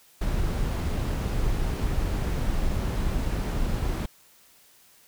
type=noise; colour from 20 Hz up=brown; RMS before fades=-26 dBFS; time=0.21-4.06 s; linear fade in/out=5 ms; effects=white hiss -57 dBFS RMS until 5.07 s